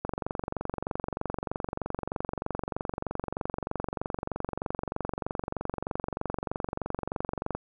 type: click train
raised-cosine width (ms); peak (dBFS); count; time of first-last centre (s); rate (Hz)
1; -17; 175; 0.05-7.55; 23.2
effects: none